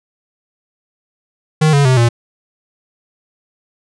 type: tone with pitch steps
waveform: square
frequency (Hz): 155.56 / 141.83 / 129.31 / 117.89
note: D#3 / C#3 / C3 / A#2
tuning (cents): 0 / +40 / -20 / +20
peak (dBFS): -9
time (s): 1.61-2.09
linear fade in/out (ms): 10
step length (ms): 120
effects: resampled to 22050 Hz